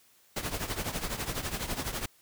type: noise with tremolo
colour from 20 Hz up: pink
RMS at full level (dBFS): -31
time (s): 0.36-2.06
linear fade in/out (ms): 5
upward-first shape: triangle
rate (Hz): 12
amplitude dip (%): 80
effects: white hiss -63 dBFS RMS until 2.21 s